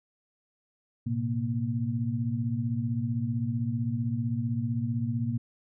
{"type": "tone cluster", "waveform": "sine", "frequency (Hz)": [110.8, 126.4, 234.9], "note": ["A2", "B2", "A#3"], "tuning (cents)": [13, 41, 13], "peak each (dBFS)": -31, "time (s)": [1.06, 5.38], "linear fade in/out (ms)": 10, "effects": []}